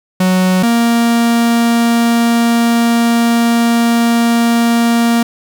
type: tone pair in turn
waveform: 45% pulse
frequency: 185 / 233.6 Hz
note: F#3 / A#3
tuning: 0 / +4 cents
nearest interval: major third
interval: 404 cents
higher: second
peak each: -9 dBFS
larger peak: neither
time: 0.2-0.63 / 0.63-5.23 s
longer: second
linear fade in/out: 5 ms
effects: 8-bit